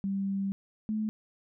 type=tone pair in turn; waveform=sine; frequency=196 / 215.7 Hz; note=G3 / A3; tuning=0 / -34 cents; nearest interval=major second; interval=166 cents; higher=second; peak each=-28 / -28 dBFS; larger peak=neither; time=0.04-0.52 / 0.89-1.09 s; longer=first; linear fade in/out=0 ms; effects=none